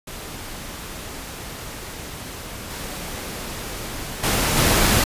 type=noise with level steps; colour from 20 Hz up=pink; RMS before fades=-34 / -31 / -20 / -17 dBFS; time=0.07-5.04 s; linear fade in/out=5 ms; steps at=2.7 / 4.23 / 4.56 s; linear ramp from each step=10 ms; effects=resampled to 32000 Hz